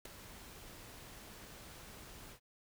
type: noise with ADSR envelope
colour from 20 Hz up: pink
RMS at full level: -42 dBFS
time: 0.05-2.4 s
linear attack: 6 ms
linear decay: 5 ms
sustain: -11 dB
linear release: 83 ms
effects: none